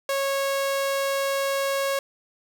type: tone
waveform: sawtooth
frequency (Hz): 550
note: C#5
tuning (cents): -14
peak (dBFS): -19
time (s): 0.09-1.99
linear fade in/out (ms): 2
effects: none